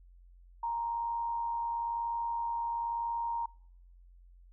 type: tone with amplitude modulation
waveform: sine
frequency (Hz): 932.3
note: A#5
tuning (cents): 0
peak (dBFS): -29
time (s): 0.63-3.46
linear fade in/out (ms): 5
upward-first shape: sine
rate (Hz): 101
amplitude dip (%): 40
effects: noise-tail reverb RT60 0.7 s tail -26 dB re dry + added 44 Hz sine -54 dBFS peak until 4.52 s